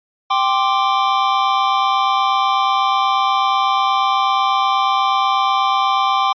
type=chord; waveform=square; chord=G suspended fourth; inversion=none; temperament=equal; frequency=784 / 1046.5 / 1174.7 Hz; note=G5 / C6 / D6; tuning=0 / 0 / 0 cents; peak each=-19 dBFS; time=0.3-6.33 s; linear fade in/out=10 ms; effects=resampled to 11025 Hz